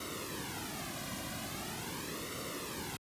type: noise with flanger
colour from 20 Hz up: pink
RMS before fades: -41 dBFS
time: 0-2.97 s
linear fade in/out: 5 ms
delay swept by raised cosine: 1.2 to 2.3 ms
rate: 0.42 Hz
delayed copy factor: -0.75
effects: high-pass 60 Hz 12 dB/octave + resampled to 32000 Hz